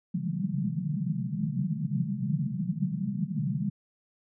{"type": "band-pass noise", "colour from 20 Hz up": "white", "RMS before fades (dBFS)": -30, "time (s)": [0.14, 3.7], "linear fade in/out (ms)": 10, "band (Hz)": [130, 210], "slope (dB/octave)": 96, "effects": []}